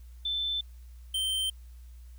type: tone pair in turn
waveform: sine / square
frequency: 3532 / 3118 Hz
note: A7 / G7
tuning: +6 / -10 cents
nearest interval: major second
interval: 216 cents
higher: first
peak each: -28 dBFS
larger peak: neither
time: 0.25-0.61 / 1.14-1.5 s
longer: neither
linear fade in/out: 5 ms
effects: added 60 Hz sine -45 dBFS peak until 2.18 s + white hiss -66 dBFS RMS until 2.18 s